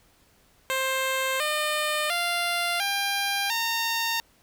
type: tone with pitch steps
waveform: 10% pulse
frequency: 527 / 605.4 / 695.4 / 798.8 / 917.6 Hz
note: C5 / D#5 / F5 / G5 / A#5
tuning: +12 / -48 / -8 / +32 / -28 cents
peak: -16 dBFS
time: 0.7-4.2 s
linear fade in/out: 0 ms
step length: 700 ms
effects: pink hiss -61 dBFS RMS until 4.42 s